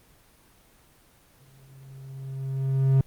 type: tone with exponential growth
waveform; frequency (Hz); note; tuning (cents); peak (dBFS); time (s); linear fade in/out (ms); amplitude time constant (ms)
triangle; 134.3; C3; +46; -13; 1.4-3.01; 2; 350
effects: pink hiss -58 dBFS RMS until 3.06 s + Opus 24 kbps